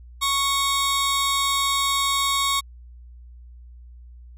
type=tone pair together; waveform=sawtooth; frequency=1108.7 / 3729 Hz; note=C#6 / A#7; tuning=0 / 0 cents; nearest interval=octave + major sixth; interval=2100 cents; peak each=-18 / -21 dBFS; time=0.21-2.61 s; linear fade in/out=20 ms; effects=added 60 Hz sine -41 dBFS peak until 4.37 s + resampled to 32000 Hz